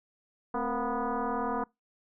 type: tone with frequency modulation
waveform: sine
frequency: 261.6 Hz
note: C4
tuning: in tune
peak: -28 dBFS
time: 0.54-1.64 s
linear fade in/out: 5 ms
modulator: 242 Hz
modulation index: 4.2
effects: noise-tail reverb RT60 0.2 s tail -25 dB re dry

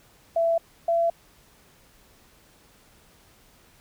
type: tone pair in turn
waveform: sine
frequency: 667 / 674.4 Hz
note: E5 / E5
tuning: +20 / +39 cents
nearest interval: unison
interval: 19 cents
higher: second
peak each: -19 dBFS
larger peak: neither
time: 0.36-0.58 / 0.88-1.1 s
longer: neither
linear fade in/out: 5 ms
effects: pink hiss -57 dBFS RMS until 3.8 s

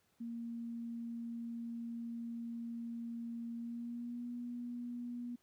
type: tone with pitch glide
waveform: sine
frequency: 233.1 to 241.5 Hz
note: A#3 to B3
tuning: 0 to -39 cents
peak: -40 dBFS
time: 0.2-5.36 s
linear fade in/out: 10 ms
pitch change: +61 cents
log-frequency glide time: 3.55-4.26 s
effects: pink hiss -75 dBFS RMS until 5.42 s + high-pass 80 Hz 12 dB/octave

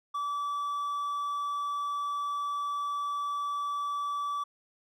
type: tone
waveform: triangle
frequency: 1154 Hz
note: D6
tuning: 31 cents flat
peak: -28 dBFS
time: 0.14-4.44 s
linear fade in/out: 10 ms
effects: none

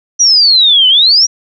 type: exponential two-way sweep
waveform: sine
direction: down then up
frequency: 5920 to 2970 to 5840 Hz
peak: -4 dBFS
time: 0.19-1.27 s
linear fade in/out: 20 ms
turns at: 0.88 s
effects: none

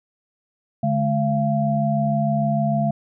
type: tone cluster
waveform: sine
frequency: 145.6 / 212.2 / 685 Hz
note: D3 / G#3 / F5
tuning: -15 / +38 / -34 cents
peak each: -22 dBFS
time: 0.83-2.91 s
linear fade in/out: 5 ms
effects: none

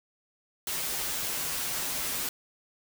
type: noise with comb filter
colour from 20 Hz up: white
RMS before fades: -32 dBFS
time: 0.67-2.29 s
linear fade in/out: 2 ms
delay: 9.4 ms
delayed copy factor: -0.9
effects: none

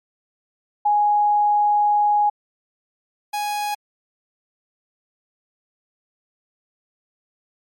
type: tone pair in turn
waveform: sine / 45% pulse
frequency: 830.6 / 830.6 Hz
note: G#5 / G#5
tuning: 0 / 0 cents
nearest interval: unison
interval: 0 cents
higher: neither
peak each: -14 / -22 dBFS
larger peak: first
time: 0.85-2.3 / 3.33-3.75 s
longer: first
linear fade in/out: 10 ms
effects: MP3 64 kbps

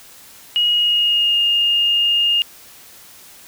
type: tone with pitch glide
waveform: sine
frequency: 2889 to 2833 Hz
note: F#7 to F7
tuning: -42 to +24 cents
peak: -13 dBFS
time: 0.56-2.42 s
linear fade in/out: 0 ms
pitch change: -34 cents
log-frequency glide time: 0.7-1.4 s
effects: white hiss -43 dBFS RMS until 3.47 s

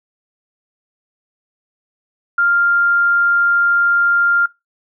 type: tone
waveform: sine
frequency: 1396.9 Hz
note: F6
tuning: in tune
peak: -11 dBFS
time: 2.38-4.46 s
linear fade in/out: 5 ms
effects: noise-tail reverb RT60 0.2 s tail -21 dB re dry

